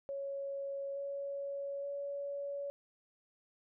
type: tone with pitch steps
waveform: sine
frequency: 554.4 / 559.5 / 564.7 Hz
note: C#5 / C#5 / C#5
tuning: 0 / +16 / +32 cents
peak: -37 dBFS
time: 0.09-2.7 s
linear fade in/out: 0 ms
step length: 870 ms
effects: none